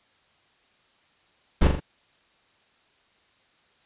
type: noise with echo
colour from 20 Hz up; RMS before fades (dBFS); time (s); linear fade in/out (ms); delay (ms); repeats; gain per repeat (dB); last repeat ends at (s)
brown; -17; 1.61-1.68; 10; 41; 3; -5; 1.803
effects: white hiss -63 dBFS RMS until 3.85 s + resampled to 8000 Hz